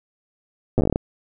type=slowing click train; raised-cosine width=2 ms; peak=-6 dBFS; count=11; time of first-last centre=0.78-0.959 s; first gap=8 ms; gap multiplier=1.17; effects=none